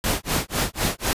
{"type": "noise with tremolo", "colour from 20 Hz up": "pink", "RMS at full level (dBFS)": -21, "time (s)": [0.04, 1.13], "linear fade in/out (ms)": 0, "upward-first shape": "sine", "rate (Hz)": 4, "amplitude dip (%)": 100, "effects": ["resampled to 32000 Hz"]}